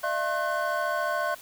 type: tone cluster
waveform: triangle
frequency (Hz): 606 / 680 / 1075 / 1504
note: D#5 / F5 / C6 / F#6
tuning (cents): -46 / -46 / +47 / +28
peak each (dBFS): -29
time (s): 0.03-1.35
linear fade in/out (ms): 10
effects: white hiss -48 dBFS RMS until 1.41 s